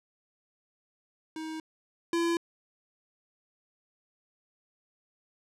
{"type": "tone pair in turn", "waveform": "square", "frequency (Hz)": [316.8, 338.1], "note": ["D#4", "E4"], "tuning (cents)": [31, 44], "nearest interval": "minor second", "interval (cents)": 113, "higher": "second", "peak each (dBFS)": [-36, -26], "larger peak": "second", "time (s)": [[1.36, 1.6], [2.13, 2.37]], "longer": "neither", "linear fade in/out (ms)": 2, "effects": ["low-pass 9000 Hz 12 dB/octave"]}